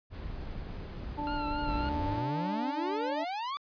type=noise; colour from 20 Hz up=brown; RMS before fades=-39 dBFS; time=0.1-2.23 s; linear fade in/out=50 ms
type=harmonic tone; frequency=293.7 Hz; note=D4; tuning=in tune; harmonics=1 / 2 / 3; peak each=-36 / -43 / -34 dBFS; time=1.17-3.25 s; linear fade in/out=20 ms
type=tone with vibrato; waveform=sawtooth; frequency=1380 Hz; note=F6; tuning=21 cents flat; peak=-35 dBFS; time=1.27-1.89 s; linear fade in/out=0 ms; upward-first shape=triangle; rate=3.7 Hz; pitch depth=61 cents each way
type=exponential sweep; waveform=45% pulse; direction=up; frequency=49.62 to 1181 Hz; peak=-33 dBFS; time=1.68-3.57 s; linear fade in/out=0 ms
effects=resampled to 11025 Hz